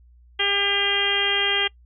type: harmonic tone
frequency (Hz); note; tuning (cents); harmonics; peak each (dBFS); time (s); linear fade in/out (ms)
401; G4; +39; 1 / 2 / 3 / 4 / 5 / 6 / 7 / 8; -30 / -32 / -34 / -29 / -26 / -30 / -26 / -22; 0.39-1.68; 10
effects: noise-tail reverb RT60 0.1 s tail -24 dB re dry + added 60 Hz sine -49 dBFS peak until 1.85 s